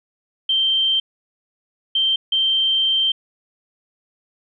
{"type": "tone bursts at uneven times", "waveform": "sine", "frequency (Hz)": 3136, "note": "G7", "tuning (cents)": 0, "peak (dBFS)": -15, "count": 3, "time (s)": [[0.49, 1], [1.95, 2.16], [2.32, 3.12]], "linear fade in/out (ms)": 5, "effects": []}